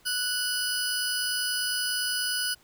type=tone pair together; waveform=20% pulse; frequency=1479 / 4975 Hz; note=F#6 / D#8; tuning=-1 / -1 cents; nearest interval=octave + major sixth; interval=2100 cents; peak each=-24 dBFS; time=0.05-2.55 s; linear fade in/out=20 ms; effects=pink hiss -60 dBFS RMS until 2.63 s